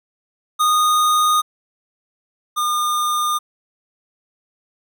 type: tone pair in turn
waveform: square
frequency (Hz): 1233 / 1212.5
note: D#6 / D#6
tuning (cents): -16 / -45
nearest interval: unison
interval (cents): 29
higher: first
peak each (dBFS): -14 / -18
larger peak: first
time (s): 0.59-1.42 / 2.56-3.39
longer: neither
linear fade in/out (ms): 20
effects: none